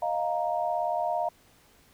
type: chord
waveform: sine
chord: Eb suspended second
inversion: none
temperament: just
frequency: 622.3 / 700 / 933.4 Hz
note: Eb5 / F5 / Bb5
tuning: 0 / +4 / +2 cents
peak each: -31 / -28 / -32 dBFS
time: 0.02-1.29 s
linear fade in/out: 5 ms
effects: pink hiss -60 dBFS RMS until 1.93 s